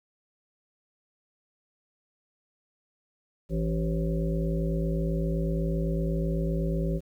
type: harmonic tone with a mistuned harmonic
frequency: 54.8 Hz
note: A1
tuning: 6 cents flat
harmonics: 1 / 3 / 5 / 7 / 9 / 10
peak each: -29 / -28 / -38 / -35 / -41 / -37 dBFS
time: 3.49-7.01 s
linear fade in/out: 50 ms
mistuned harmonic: 9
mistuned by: +24 cents
effects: 10-bit